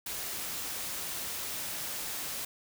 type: noise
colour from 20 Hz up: white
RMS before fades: -37 dBFS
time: 0.06-2.45 s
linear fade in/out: 5 ms
effects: none